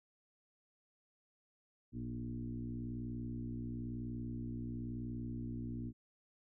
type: tone with frequency modulation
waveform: sine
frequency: 175.7 Hz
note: F3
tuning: 11 cents sharp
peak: -39 dBFS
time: 1.92-5.93 s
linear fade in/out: 50 ms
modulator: 61 Hz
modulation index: 2
effects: none